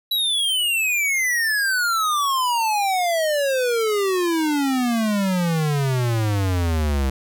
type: exponential sweep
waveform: square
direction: down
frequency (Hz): 3951 to 65.41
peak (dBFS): -19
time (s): 0.11-7.1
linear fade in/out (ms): 5
effects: none